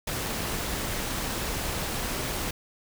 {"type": "noise with amplitude modulation", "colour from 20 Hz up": "pink", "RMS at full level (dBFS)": -29, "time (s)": [0.07, 2.51], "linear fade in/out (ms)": 5, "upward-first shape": "sine", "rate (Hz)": 221, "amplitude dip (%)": 40, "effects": []}